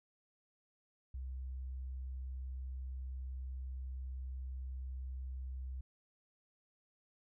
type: tone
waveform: sine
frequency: 64.7 Hz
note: C2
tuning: 19 cents flat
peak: -40 dBFS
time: 1.14-5.81 s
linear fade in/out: 5 ms
effects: none